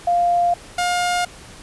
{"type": "tone pair in turn", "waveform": ["sine", "sawtooth"], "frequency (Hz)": [698.5, 710.7], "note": ["F5", "F5"], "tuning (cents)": [0, 30], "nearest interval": "unison", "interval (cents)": 30, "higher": "second", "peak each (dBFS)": -14, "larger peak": "neither", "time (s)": [[0.07, 0.54], [0.78, 1.25]], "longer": "neither", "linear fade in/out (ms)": 5, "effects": ["pink hiss -41 dBFS RMS until 1.62 s", "resampled to 24000 Hz"]}